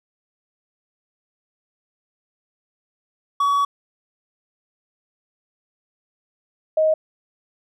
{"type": "tone pair in turn", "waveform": ["triangle", "sine"], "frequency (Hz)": [1131, 627.5], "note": ["C#6", "D#5"], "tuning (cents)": [34, 15], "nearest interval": "minor seventh", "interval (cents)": 1019, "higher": "first", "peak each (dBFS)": -14, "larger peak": "neither", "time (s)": [[3.4, 3.65], [6.77, 6.94]], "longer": "first", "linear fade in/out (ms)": 5, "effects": []}